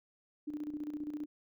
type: tone with tremolo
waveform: sine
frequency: 298.2 Hz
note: D4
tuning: 27 cents sharp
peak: -35 dBFS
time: 0.47-1.26 s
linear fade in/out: 10 ms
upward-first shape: square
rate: 15 Hz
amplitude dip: 60%
effects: none